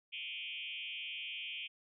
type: tone with frequency modulation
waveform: sine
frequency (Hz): 2794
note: F7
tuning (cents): 0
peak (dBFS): -40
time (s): 0.12-1.68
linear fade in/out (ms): 20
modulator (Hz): 151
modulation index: 3.2
effects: none